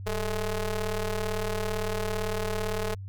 sawtooth ring-modulated tone, 210.1 Hz, G#3, 20 cents sharp, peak -21 dBFS, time 0.06-2.95 s, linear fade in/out 10 ms, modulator 229 Hz, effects added 97 Hz sine -36 dBFS peak until 3.08 s

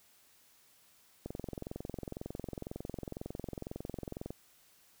click train, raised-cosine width 2 ms, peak -26 dBFS, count 68, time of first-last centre 1.26-4.305 s, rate 22 Hz, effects white hiss -65 dBFS RMS until 5 s

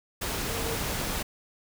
sine tone in noise, 457.5 Hz, A#4, 32 cents flat, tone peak -36 dBFS, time 0.49-0.76 s, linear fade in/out 10 ms, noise pink, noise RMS -31 dBFS, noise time 0.21-1.23 s, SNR -8 dB, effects none

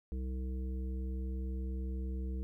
harmonic tone, 64.3 Hz, C2, 30 cents flat, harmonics 1 / 3 / 5 / 7, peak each -35 / -45 / -49 / -52 dBFS, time 0.12-2.43 s, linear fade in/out 0 ms, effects 13-bit

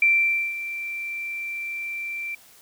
sine tone with ADSR envelope, 2349 Hz, D7, in tune, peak -14 dBFS, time 0.02-2.35 s, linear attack 3 ms, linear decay 510 ms, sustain -14 dB, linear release 5 ms, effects white hiss -52 dBFS RMS until 2.61 s

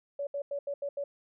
sine tone bursts at uneven times, 567 Hz, C#5, 39 cents sharp, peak -31 dBFS, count 6, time 0.19-0.27 / 0.34-0.42 / 0.51-0.59 / 0.67-0.74 / 0.82-0.89 / 0.97-1.04 s, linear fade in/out 5 ms, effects none

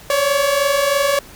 sawtooth tone pair together, 546.9 / 570 Hz, C#5 / C#5, -23 / +48 cents, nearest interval minor second, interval 71 cents, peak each -16 / -12 dBFS, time 0.1-1.19 s, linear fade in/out 2 ms, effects pink hiss -41 dBFS RMS until 1.35 s

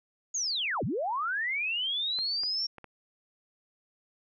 sine linear two-way sweep, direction down then up, 6830 to 87.6 to 5550 Hz, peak -28 dBFS, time 0.34-2.67 s, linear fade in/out 10 ms, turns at 0.84 s
clicks, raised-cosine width 0.5 ms, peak -30 dBFS, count 4, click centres 2.188 / 2.435 / 2.783 / 2.843 s
effects none

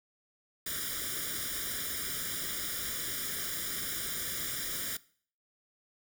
white noise with comb filter, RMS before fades -36 dBFS, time 0.66-4.97 s, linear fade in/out 5 ms, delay 0.57 ms, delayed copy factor +1, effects noise-tail reverb RT60 0.5 s tail -20 dB re dry

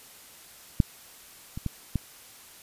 clicks, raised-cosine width 5 ms, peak -6 / -22 / -16 / -13 dBFS, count 4, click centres 0.802 / 1.575 / 1.663 / 1.957 s, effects white hiss -50 dBFS RMS until 2.62 s + resampled to 32000 Hz

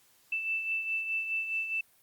sine beating tone pair, 2650 / 2654.8 Hz, E7 / E7, +9 / +12 cents, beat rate 4.8 Hz, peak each -30 / -39 dBFS, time 0.32-1.81 s, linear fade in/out 5 ms, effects white hiss -64 dBFS RMS until 2.02 s + Opus 48 kbps

